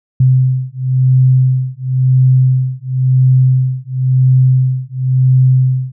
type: beating tone pair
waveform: sine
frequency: 128.9 / 129.86 Hz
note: C3 / C3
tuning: -26 / -13 cents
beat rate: 0.96 Hz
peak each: -11 dBFS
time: 0.2-5.92 s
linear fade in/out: 5 ms
effects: none